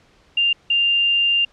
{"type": "tone bursts at uneven times", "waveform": "sine", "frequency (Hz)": 2794, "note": "F7", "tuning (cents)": 0, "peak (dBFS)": -14, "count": 2, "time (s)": [[0.37, 0.53], [0.7, 1.45]], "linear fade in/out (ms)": 5, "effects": ["pink hiss -55 dBFS RMS until 1.52 s", "low-pass 5000 Hz 12 dB/octave"]}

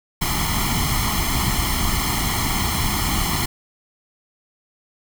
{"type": "noise with comb filter", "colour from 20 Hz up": "pink", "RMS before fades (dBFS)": -21, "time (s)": [0.21, 3.46], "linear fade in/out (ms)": 10, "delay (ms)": 0.95, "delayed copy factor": 0.9, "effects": []}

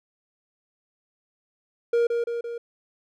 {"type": "tone with echo", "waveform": "triangle", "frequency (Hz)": 470.4, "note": "A#4", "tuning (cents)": 16, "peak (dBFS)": -16, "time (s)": [1.93, 2.07], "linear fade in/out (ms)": 5, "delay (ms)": 170, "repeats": 3, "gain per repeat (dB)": -4, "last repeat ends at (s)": 2.58, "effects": []}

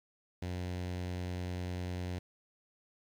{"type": "tone with notch filter", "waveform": "sawtooth", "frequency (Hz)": 90, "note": "F#2", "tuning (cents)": -47, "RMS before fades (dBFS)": -38, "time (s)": [0.42, 2.19], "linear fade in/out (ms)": 5, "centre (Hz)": 1200, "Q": 1.7, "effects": ["low-pass 6000 Hz 12 dB/octave", "10-bit"]}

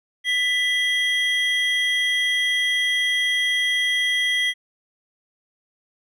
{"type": "tone pair together", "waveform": "triangle", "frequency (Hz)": [1984, 3260], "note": ["B6", "G#7"], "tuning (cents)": [7, -33], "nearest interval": "major sixth", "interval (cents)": 860, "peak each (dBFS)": [-19, -21], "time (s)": [0.24, 4.54], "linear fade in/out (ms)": 50, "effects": []}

